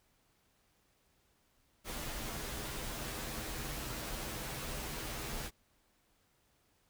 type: noise with comb filter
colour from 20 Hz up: pink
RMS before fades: -41 dBFS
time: 1.84-5.51 s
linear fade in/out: 50 ms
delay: 11 ms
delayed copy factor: -0.65
effects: pink hiss -73 dBFS RMS until 6.89 s